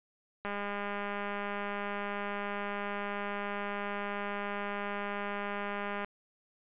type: click train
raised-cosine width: 0.5 ms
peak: -22 dBFS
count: 1137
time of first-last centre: 0.45-6.046 s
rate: 203 Hz
effects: resampled to 8000 Hz